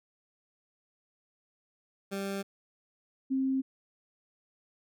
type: tone pair in turn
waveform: 20% pulse / sine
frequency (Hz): 196.8 / 265.6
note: G3 / C4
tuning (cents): +7 / +26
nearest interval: perfect fourth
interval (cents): 519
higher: second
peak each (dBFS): -28 / -26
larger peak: second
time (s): 2.11-2.43 / 3.3-3.62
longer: neither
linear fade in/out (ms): 20
effects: none